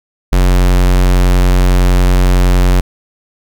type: tone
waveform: square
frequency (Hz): 45.41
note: F#1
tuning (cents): -32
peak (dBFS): -7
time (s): 0.32-2.81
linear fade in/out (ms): 10
effects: none